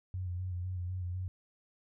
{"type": "tone with vibrato", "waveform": "sine", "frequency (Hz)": 90.6, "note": "F#2", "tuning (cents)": -36, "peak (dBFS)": -34, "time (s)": [0.14, 1.28], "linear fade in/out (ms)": 0, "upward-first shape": "square", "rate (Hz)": 4, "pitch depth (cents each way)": 33, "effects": []}